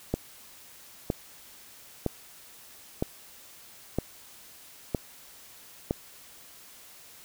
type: click train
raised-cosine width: 2 ms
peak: -12 dBFS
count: 7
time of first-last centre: 0.14-5.909 s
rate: 1.04 Hz
effects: white hiss -51 dBFS RMS until 7.24 s